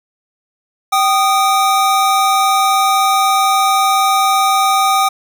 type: tone pair together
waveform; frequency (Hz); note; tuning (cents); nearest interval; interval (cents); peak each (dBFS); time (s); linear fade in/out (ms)
square; 776.7 / 1233; G5 / D#6; -16 / -16; minor sixth; 800; -14; 0.92-5.09; 10
effects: none